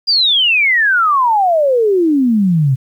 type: exponential sweep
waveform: sine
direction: down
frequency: 4900 to 125.7 Hz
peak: -9 dBFS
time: 0.07-2.76 s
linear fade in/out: 20 ms
effects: 8-bit